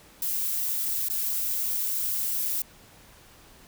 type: noise with dropouts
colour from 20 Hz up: violet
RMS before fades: -28 dBFS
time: 0.22-2.62 s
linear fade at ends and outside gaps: 2 ms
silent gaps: 1.086-1.099 s
effects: pink hiss -53 dBFS RMS until 3.67 s